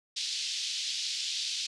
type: band-pass noise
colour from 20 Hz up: white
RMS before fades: -34 dBFS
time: 0.16-1.67 s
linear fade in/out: 10 ms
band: 3100 to 5300 Hz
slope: 24 dB/octave
effects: resampled to 24000 Hz